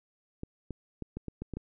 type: clicks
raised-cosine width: 3 ms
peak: -24 dBFS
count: 8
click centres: 0.434 / 0.707 / 1.023 / 1.17 / 1.283 / 1.42 / 1.537 / 1.57 s
effects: none